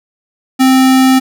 square tone, 261.6 Hz, C4, in tune, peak -6 dBFS, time 0.59-1.2 s, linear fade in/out 20 ms, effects none

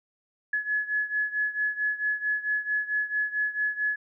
sine beating tone pair, 1699 / 1703.5 Hz, G#6 / G#6, +39 / +44 cents, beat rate 4.5 Hz, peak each -27 / -30 dBFS, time 0.53-3.96 s, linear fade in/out 5 ms, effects none

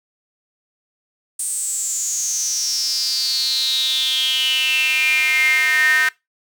square tone with high-pass filter sweep, 141 Hz, C#3, 30 cents sharp, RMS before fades -19 dBFS, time 1.39-6.09 s, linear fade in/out 5 ms, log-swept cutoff 8700 to 1700 Hz, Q 9.9, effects noise-tail reverb RT60 0.2 s tail -21 dB re dry

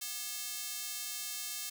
square tone with high-pass filter, 241.9 Hz, B3, 36 cents flat, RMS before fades -40 dBFS, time 0.01-1.7 s, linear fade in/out 10 ms, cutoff 5100 Hz, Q 0.55, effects none

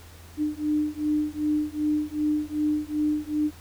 sine beating tone pair, 300 / 302.6 Hz, D4 / D#4, +37 / -48 cents, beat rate 2.6 Hz, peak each -26 dBFS, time 0.37-3.51 s, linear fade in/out 50 ms, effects added 84 Hz sine -46 dBFS peak until 3.6 s + pink hiss -50 dBFS RMS until 3.6 s

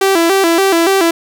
sawtooth tone with vibrato, 360.2 Hz, F#4, 46 cents flat, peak -5 dBFS, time 0.01-1.11 s, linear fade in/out 5 ms, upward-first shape square, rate 3.5 Hz, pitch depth 130 cents each way, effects none

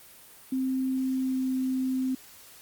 sine tone with pitch glide, 261.6 to 259.8 Hz, C4 to C4, 0 to -12 cents, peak -25 dBFS, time 0.52-2.15 s, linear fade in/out 5 ms, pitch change -12 cents, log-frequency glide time 1.01-1.51 s, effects white hiss -51 dBFS RMS until 2.61 s + Opus 32 kbps

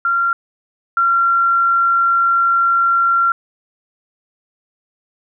sine tone pair in turn, 1379 / 1371.8 Hz, F6 / F6, -22 / -31 cents, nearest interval unison, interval 9 cents, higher first, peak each -13 / -11 dBFS, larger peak second, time 0.05-0.33 / 0.97-3.32 s, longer second, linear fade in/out 2 ms, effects none

